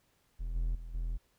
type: tone with level steps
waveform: triangle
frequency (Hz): 41.52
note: E1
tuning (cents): +13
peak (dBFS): -32 / -27 / -39 / -30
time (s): 0.39-1.18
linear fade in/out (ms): 20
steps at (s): 0.55 / 0.75 / 0.94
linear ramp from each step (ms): 5
effects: pink hiss -72 dBFS RMS until 1.38 s